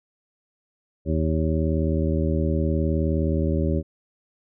harmonic tone, 79.3 Hz, D#2, 33 cents sharp, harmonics 1 / 2 / 3 / 4 / 5 / 7, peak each -23 / -26 / -28 / -29 / -30 / -31 dBFS, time 1.05-3.83 s, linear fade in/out 50 ms, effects none

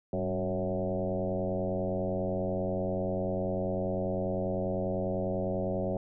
sine tone with frequency modulation, 372.8 Hz, F#4, 13 cents sharp, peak -28 dBFS, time 0.13-5.97 s, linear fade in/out 2 ms, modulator 90.1 Hz, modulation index 3.3, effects none

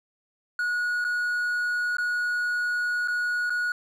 triangle tone with dropouts, 1455 Hz, F#6, 29 cents flat, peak -22 dBFS, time 0.59-3.72 s, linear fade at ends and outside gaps 2 ms, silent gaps 1.043-1.048 / 1.969-1.983 / 3.076-3.082 / 3.497-3.503 s, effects none

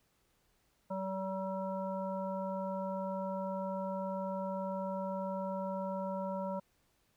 harmonic tone, 190.9 Hz, G3, 46 cents flat, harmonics 1 / 3 / 5 / 7, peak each -39 / -38 / -41 / -50 dBFS, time 0.9-6.6 s, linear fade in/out 10 ms, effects pink hiss -74 dBFS RMS until 7.16 s

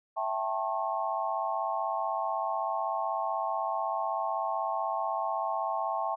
sine chord, A dominant seventh, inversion second, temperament equal with one note detuned, 659.3 / 784 / 880 / 1084.7 Hz, E5 / G5 / A5 / C#6, 0 / 0 / 0 / -38 cents, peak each -34 dBFS, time 0.16-6.16 s, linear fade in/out 20 ms, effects none

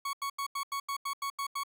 40% pulse tone bursts, 1112 Hz, C#6, 5 cents sharp, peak -31 dBFS, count 10, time 0.05-1.635 s, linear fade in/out 5 ms, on 82 ms, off 85 ms, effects none

